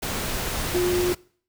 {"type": "tone in noise", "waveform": "sine", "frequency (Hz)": 356.7, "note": "F4", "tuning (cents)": 37, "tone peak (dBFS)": -20, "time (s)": [0.74, 1.13], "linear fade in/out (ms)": 10, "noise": "pink", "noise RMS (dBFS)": -28, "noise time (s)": [0.02, 1.15], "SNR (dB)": 5, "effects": ["noise-tail reverb RT60 0.5 s tail -23 dB re dry"]}